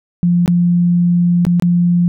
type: tone with dropouts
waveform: sine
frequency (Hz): 174.6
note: F3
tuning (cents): 0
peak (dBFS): -9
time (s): 0.23-2.08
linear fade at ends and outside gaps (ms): 0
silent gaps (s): 0.46-0.478 / 1.451-1.467 / 1.598-1.623
effects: none